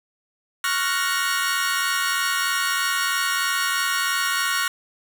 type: chord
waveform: sawtooth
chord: Gb major seventh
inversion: second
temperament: equal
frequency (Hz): 1108.7 / 1396.9 / 1480 / 1864.7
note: Db6 / F6 / Gb6 / Bb6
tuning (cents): 0 / 0 / 0 / 0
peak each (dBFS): -23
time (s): 0.64-4.68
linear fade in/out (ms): 2
effects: none